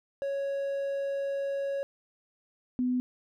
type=tone pair in turn; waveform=triangle / sine; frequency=554.4 / 250.4 Hz; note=C#5 / B3; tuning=0 / +24 cents; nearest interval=octave + major second; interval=1376 cents; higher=first; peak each=-27 / -25 dBFS; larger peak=second; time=0.22-1.83 / 2.79-3 s; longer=first; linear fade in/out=0 ms; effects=none

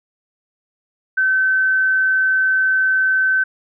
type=tone; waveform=sine; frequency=1533 Hz; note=G6; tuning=39 cents flat; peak=-13 dBFS; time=1.17-3.44 s; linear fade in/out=10 ms; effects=none

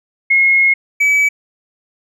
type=tone pair in turn; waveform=sine / triangle; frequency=2160 / 2288 Hz; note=C#7 / D7; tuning=-45 / -46 cents; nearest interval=minor second; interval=99 cents; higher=second; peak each=-8 dBFS; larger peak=neither; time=0.3-0.74 / 1-1.29 s; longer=first; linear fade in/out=10 ms; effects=none

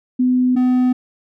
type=tone pair in turn; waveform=sine / triangle; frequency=252 / 252 Hz; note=B3 / B3; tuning=+35 / +35 cents; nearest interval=unison; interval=0 cents; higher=neither; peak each=-12 / -10 dBFS; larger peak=second; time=0.19-0.56 / 0.56-0.93 s; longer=neither; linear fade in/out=10 ms; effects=none

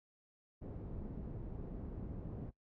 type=low-pass noise; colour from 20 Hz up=pink; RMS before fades=-45 dBFS; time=0.61-2.51 s; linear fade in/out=20 ms; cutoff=360 Hz; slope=12 dB/octave; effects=noise-tail reverb RT60 0.1 s tail -18 dB re dry

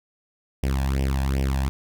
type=tone with flanger; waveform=sawtooth; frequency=67.2 Hz; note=C2; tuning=47 cents sharp; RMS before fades=-23 dBFS; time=0.63-1.69 s; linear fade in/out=0 ms; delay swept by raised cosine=0.36 to 1.2 ms; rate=2.6 Hz; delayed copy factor=+0.85; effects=none

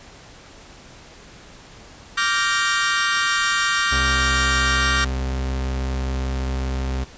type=chord; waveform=sawtooth; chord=G minor seventh; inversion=second; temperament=equal with one note detuned; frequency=1163.9 / 1396.9 / 1568 / 1864.7 Hz; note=D6 / F6 / G6 / Bb6; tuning=-16 / 0 / 0 / 0 cents; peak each=-20 dBFS; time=2.17-5.05 s; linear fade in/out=10 ms
type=tone; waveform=40% pulse; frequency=65.41 Hz; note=C2; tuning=in tune; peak=-21 dBFS; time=3.91-7.05 s; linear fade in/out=20 ms
effects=pink hiss -44 dBFS RMS until 7.17 s + resampled to 16000 Hz

